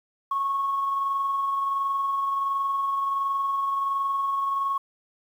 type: tone with amplitude modulation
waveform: sine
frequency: 1100 Hz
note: C#6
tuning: 14 cents flat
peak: -21 dBFS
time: 0.31-4.78 s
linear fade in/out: 5 ms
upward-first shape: sine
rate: 21.4 Hz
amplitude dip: 30%
effects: tanh soft clip ceiling -17 dBFS + 9-bit